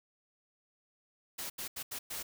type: noise bursts at uneven times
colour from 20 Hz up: white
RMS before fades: -40 dBFS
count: 5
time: 1.38-1.5 / 1.58-1.68 / 1.76-1.83 / 1.91-1.99 / 2.1-2.23 s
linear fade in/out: 10 ms
effects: none